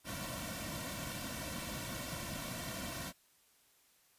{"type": "noise with comb filter", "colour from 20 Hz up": "pink", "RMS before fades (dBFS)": -42, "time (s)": [0.04, 3.13], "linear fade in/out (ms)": 50, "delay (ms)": 2.4, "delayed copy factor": -1, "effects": ["white hiss -69 dBFS RMS until 4.18 s", "resampled to 32000 Hz"]}